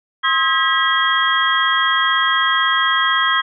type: tone cluster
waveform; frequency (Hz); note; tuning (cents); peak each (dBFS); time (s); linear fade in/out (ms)
sine; 1061 / 1279 / 1623 / 1939 / 3257; C6 / D#6 / G#6 / B6 / G#7; +24 / +47 / -40 / -32 / -34; -20; 0.23-3.42; 20
effects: none